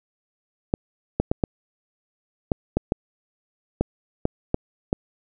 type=clicks; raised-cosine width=2 ms; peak=-6 dBFS; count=11; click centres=0.739 / 1.2 / 1.315 / 1.438 / 2.518 / 2.77 / 2.921 / 3.81 / 4.254 / 4.544 / 4.929 s; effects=none